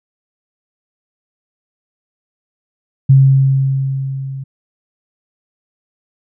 sine tone with level ramp, 135 Hz, C#3, 45 cents flat, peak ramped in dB -3 to -23 dBFS, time 3.09-4.44 s, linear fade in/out 10 ms, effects none

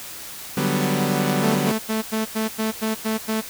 sawtooth chord, G major seventh, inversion second, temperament equal, 146.83 / 185 / 196 / 246.9 Hz, D3 / F#3 / G3 / B3, 0 / 0 / 0 / 0 cents, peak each -21 dBFS, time 0.57-1.72 s, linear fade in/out 5 ms
sawtooth tone bursts, 219.6 Hz, A3, 3 cents flat, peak -17 dBFS, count 9, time 1.42-3.416 s, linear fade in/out 20 ms, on 140 ms, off 92 ms
effects white hiss -36 dBFS RMS until 3.49 s

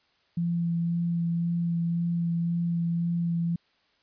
sine tone with vibrato, 169.9 Hz, F3, 47 cents flat, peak -24 dBFS, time 0.37-3.56 s, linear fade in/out 5 ms, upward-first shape sine, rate 1.9 Hz, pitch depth 12 cents each way, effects white hiss -67 dBFS RMS until 4.02 s + resampled to 11025 Hz

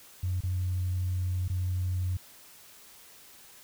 sine tone with dropouts, 91.2 Hz, F#2, 24 cents flat, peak -26 dBFS, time 0.23-2.17 s, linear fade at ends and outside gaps 5 ms, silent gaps 0.407-0.435 / 1.48-1.498 s, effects tanh soft clip ceiling -22 dBFS + white hiss -53 dBFS RMS until 3.63 s

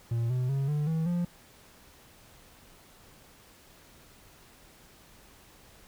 triangle tone with pitch steps, 116.54 / 126.36 / 137 / 148.54 / 161.05 / 174.61 Hz, A#2 / B2 / C#3 / D3 / E3 / F3, 0 / +40 / -20 / +20 / -40 / 0 cents, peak -24 dBFS, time 0.11-1.25 s, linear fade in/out 5 ms, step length 190 ms, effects pink hiss -56 dBFS RMS until 5.87 s

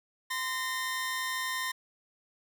sawtooth tone pair together, 1030.4 / 1836 Hz, C6 / A#6, -27 / -27 cents, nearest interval minor seventh, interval 1000 cents, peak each -31 / -30 dBFS, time 0.3-1.72 s, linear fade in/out 10 ms, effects none

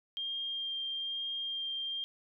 sine tone with vibrato, 3200 Hz, G7, 35 cents sharp, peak -34 dBFS, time 0.17-2.04 s, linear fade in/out 0 ms, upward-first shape sine, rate 1.1 Hz, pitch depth 9 cents each way, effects none

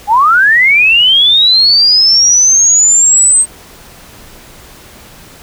sine linear sweep, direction up, 792 to 8372 Hz, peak -4 dBFS, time 0.07-3.46 s, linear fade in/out 50 ms, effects pink hiss -36 dBFS RMS until 5.42 s

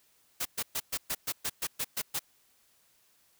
white noise bursts, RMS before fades -32 dBFS, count 11, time 0.4-2.194 s, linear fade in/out 10 ms, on 54 ms, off 120 ms, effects white hiss -67 dBFS RMS until 3.39 s

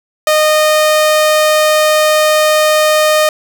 sawtooth tone, 615 Hz, D#5, 20 cents flat, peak -4 dBFS, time 0.27-3.29 s, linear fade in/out 2 ms, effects none

